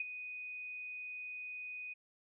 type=tone with ADSR envelope; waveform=sine; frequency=2489 Hz; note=D#7; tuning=in tune; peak=-32 dBFS; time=0-1.94 s; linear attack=4 ms; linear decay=24 ms; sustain=-10 dB; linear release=15 ms; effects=none